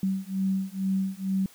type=beating tone pair; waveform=sine; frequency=190.6 / 192.8 Hz; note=G3 / G3; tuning=-48 / -28 cents; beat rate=2.2 Hz; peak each=-28 dBFS; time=0.03-1.46 s; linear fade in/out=2 ms; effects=white hiss -54 dBFS RMS until 1.54 s